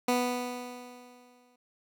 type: tone with exponential decay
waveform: 15% pulse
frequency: 246.9 Hz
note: B3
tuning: in tune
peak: -17 dBFS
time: 0.08-1.56 s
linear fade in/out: 5 ms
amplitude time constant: 320 ms
effects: none